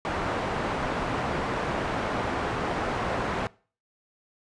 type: low-pass noise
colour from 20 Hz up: white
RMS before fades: -29 dBFS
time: 0.05-3.47 s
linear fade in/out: 0 ms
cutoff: 1100 Hz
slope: 12 dB/octave
effects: noise-tail reverb RT60 0.4 s tail -22 dB re dry + resampled to 22050 Hz